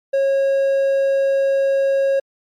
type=tone; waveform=triangle; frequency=546 Hz; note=C#5; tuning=26 cents flat; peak=-12 dBFS; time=0.13-2.2 s; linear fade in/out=10 ms; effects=MP3 96 kbps